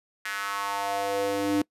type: tone with high-pass filter sweep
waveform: square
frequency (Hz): 100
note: G2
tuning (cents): +35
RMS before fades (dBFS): -28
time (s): 0.25-1.62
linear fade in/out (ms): 5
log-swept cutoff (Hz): 1700 to 290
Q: 3.4
effects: noise-tail reverb RT60 0.1 s tail -24 dB re dry + resampled to 32000 Hz